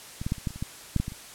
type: clicks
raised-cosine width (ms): 5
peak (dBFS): -21 / -16 / -13 / -28 / -15 / -30 / -27 / -17 / -11 / -13 / -20 / -28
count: 12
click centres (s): 0.215 / 0.265 / 0.321 / 0.382 / 0.472 / 0.506 / 0.56 / 0.625 / 0.963 / 1 / 1.081 / 1.121
effects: white hiss -45 dBFS RMS until 1.34 s + low-pass 11000 Hz 12 dB/octave